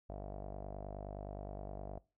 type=tone with low-pass filter; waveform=sawtooth; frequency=49.61 Hz; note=G1; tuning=21 cents sharp; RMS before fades=-45 dBFS; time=0.09-1.99 s; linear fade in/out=10 ms; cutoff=670 Hz; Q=5.9; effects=noise-tail reverb RT60 0.3 s tail -21 dB re dry